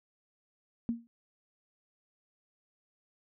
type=tone with exponential decay; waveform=sine; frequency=233.1 Hz; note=A#3; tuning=in tune; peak=-25 dBFS; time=0.89-1.07 s; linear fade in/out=0 ms; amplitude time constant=39 ms; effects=none